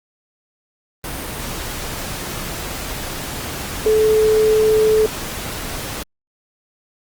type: tone in noise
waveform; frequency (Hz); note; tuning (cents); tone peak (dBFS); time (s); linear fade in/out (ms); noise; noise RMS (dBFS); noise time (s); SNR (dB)
sine; 433.8; A4; -25; -11; 3.86-5.06; 2; pink; -27; 1.04-6.03; +13
effects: Opus 32 kbps